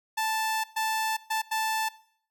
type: tone bursts at uneven times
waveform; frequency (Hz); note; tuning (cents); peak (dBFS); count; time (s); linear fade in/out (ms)
sawtooth; 880; A5; 0; -22; 4; 0.17-0.64 / 0.76-1.17 / 1.3-1.42 / 1.51-1.89; 10
effects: noise-tail reverb RT60 0.6 s tail -20 dB re dry